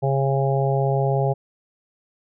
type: harmonic tone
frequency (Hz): 136.5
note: C#3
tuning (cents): -26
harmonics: 1 / 3 / 4 / 5 / 6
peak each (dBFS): -20 / -25 / -26 / -27 / -28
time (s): 0.02-1.34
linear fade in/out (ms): 20
effects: none